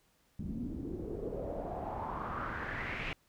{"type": "noise with low-pass filter sweep", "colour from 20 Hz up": "pink", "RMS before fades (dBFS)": -39, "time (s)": [0.39, 3.13], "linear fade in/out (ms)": 2, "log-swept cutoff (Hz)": [200, 2600], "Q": 4, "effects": ["pink hiss -71 dBFS RMS until 3.28 s"]}